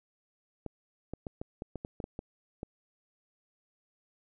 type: clicks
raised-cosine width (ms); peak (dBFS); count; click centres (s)
2; -24; 11; 0.663 / 1.136 / 1.268 / 1.415 / 1.621 / 1.757 / 1.849 / 2.002 / 2.041 / 2.191 / 2.631
effects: none